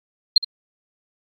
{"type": "tone with echo", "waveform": "sine", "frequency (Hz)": 4200, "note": "C8", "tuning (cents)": 6, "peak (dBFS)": -8, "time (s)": [0.36, 0.38], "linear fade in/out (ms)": 5, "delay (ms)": 66, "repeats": 1, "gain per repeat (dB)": -14, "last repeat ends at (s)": 0.446, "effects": ["AAC 48 kbps"]}